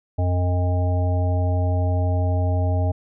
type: harmonic tone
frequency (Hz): 89.4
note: F2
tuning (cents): +41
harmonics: 1 / 3 / 5 / 7 / 9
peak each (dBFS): -18 / -31 / -35 / -29 / -33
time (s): 0.18-2.92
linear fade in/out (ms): 10
effects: none